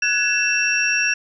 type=tone cluster; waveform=sine; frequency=1486 / 1679 / 2676 / 5610 Hz; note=F#6 / G#6 / E7 / F8; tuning=+7 / +18 / +25 / +7 cents; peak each=-26 / -23 / -19 / -24 dBFS; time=0.02-1.14 s; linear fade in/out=5 ms; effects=none